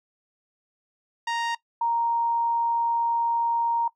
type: tone pair in turn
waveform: sawtooth / sine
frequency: 932.3 / 932.3 Hz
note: A#5 / A#5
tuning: 0 / 0 cents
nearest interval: unison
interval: 0 cents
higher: neither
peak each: -21 dBFS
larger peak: neither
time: 1.27-1.55 / 1.81-3.88 s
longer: second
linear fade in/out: 5 ms
effects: noise-tail reverb RT60 0.1 s tail -19 dB re dry + low-pass 5000 Hz 12 dB/octave